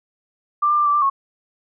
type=tone with pitch steps; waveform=sine; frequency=1182 / 1193 / 1186 / 1164 / 1182 / 1096 Hz; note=D6 / D6 / D6 / D6 / D6 / C#6; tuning=+11 / +27 / +17 / -16 / +11 / -20 cents; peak=-14 dBFS; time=0.62-1.1 s; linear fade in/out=10 ms; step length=80 ms; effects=none